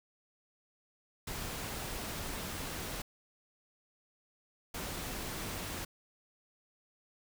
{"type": "noise bursts at uneven times", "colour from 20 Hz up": "pink", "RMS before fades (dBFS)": -40, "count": 2, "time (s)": [[1.27, 3.02], [4.74, 5.85]], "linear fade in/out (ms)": 5, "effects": []}